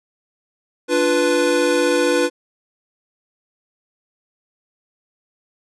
square chord, B diminished, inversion first, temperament equal, 293.7 / 349.2 / 493.9 Hz, D4 / F4 / B4, 0 / 0 / 0 cents, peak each -22 / -21 / -18 dBFS, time 0.88-2.3 s, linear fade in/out 50 ms, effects resampled to 24000 Hz

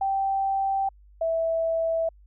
sine tone pair in turn, 780 / 655.9 Hz, G5 / E5, -9 / -9 cents, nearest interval minor third, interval 300 cents, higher first, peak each -22 dBFS, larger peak neither, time 0.01-0.89 / 1.21-2.09 s, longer neither, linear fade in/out 5 ms, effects added 50 Hz sine -50 dBFS peak until 2.26 s

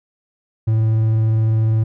triangle tone with vibrato, 110.7 Hz, A2, 11 cents sharp, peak -11 dBFS, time 0.67-1.84 s, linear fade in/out 10 ms, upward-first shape triangle, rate 20 Hz, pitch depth 28 cents each way, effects none

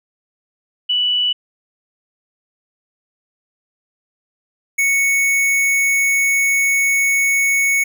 sine / square tone pair in turn, 2960 / 2217 Hz, F#7 / C#7, 0 / 0 cents, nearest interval perfect fourth, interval 500 cents, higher first, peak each -14 dBFS, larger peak neither, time 0.89-1.33 / 4.78-7.84 s, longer second, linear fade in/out 10 ms, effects none

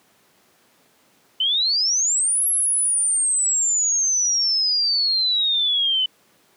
sine exponential two-way sweep, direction up then down, 3000 to 11310 to 3000 Hz, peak -17 dBFS, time 1.4-6.06 s, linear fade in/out 5 ms, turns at 2.47 s, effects pink hiss -58 dBFS RMS until 6.56 s + high-pass 200 Hz 12 dB/octave

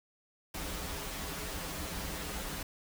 pink noise with comb filter, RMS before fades -39 dBFS, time 0.54-2.63 s, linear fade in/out 5 ms, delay 8.5 ms, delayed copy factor -0.9, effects none

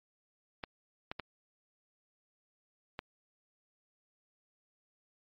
clicks, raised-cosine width 0.3 ms, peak -21 dBFS, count 4, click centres 0.638 / 1.115 / 1.197 / 2.991 s, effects low-pass 4000 Hz 12 dB/octave + MP3 32 kbps

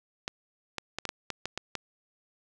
clicks, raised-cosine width 0.2 ms, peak -15 dBFS, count 9, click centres 0.279 / 0.783 / 0.986 / 1.053 / 1.091 / 1.303 / 1.456 / 1.576 / 1.753 s, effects none

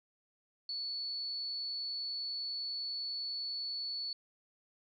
sine tone, 4435 Hz, C#8, in tune, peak -36 dBFS, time 0.69-4.13 s, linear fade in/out 2 ms, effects none

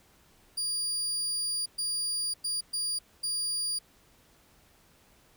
30% pulse tone bursts at uneven times, 4800 Hz, D8, 37 cents sharp, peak -26 dBFS, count 5, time 0.57-1.66 / 1.78-2.34 / 2.44-2.61 / 2.73-2.99 / 3.23-3.79 s, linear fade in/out 10 ms, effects pink hiss -62 dBFS RMS until 5.36 s

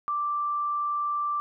sine tone, 1174.7 Hz, D6, in tune, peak -25 dBFS, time 0.08-1.4 s, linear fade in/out 0 ms, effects none

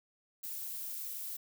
violet noise, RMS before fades -41 dBFS, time 0.43-1.37 s, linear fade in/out 10 ms, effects none

